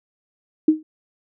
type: tone with exponential decay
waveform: sine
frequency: 311.7 Hz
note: D#4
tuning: 3 cents sharp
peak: -7 dBFS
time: 0.68-0.83 s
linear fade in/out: 5 ms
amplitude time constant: 32 ms
effects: none